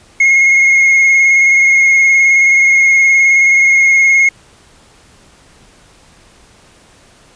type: tone with vibrato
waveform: triangle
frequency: 2155 Hz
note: C#7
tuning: 49 cents flat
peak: -4 dBFS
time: 0.2-4.29 s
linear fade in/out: 5 ms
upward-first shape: sine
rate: 19 Hz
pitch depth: 20 cents each way
effects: pink hiss -45 dBFS RMS until 7.35 s + resampled to 22050 Hz